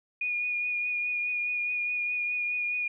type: tone with vibrato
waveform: sine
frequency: 2448 Hz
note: D#7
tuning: 29 cents flat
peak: -27 dBFS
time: 0.21-2.88 s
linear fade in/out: 5 ms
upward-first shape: triangle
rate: 4.8 Hz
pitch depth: 22 cents each way
effects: none